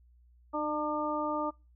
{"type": "harmonic tone with a mistuned harmonic", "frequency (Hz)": 300, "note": "D4", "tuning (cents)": 37, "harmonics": [1, 2, 3, 4], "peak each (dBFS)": [-35, -35, -35, -35], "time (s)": [0.53, 1.51], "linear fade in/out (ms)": 20, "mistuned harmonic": 1, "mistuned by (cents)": 19, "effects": ["noise-tail reverb RT60 0.3 s tail -26 dB re dry", "added 60 Hz sine -58 dBFS peak until 1.75 s"]}